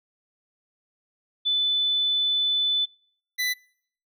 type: tone pair in turn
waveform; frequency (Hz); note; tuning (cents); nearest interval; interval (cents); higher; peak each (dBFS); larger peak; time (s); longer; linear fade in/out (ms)
sine / 25% pulse; 3500 / 1993.5; A7 / B6; -10 / +16; minor seventh; 974; first; -20; neither; 1.45-2.86 / 3.38-3.54; first; 20
effects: noise-tail reverb RT60 0.6 s tail -25 dB re dry